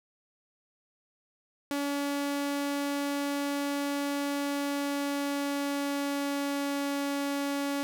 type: tone with pitch glide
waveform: sawtooth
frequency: 284 to 281.9 Hz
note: C#4 to C#4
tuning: +42 to +29 cents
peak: -25 dBFS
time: 1.71-7.83 s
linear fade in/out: 0 ms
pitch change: -13 cents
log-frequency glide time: 4.36-6.98 s
effects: none